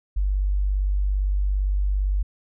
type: tone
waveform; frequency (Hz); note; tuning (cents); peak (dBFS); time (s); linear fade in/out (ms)
sine; 48.8; G1; -7; -19; 0.16-2.23; 10
effects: none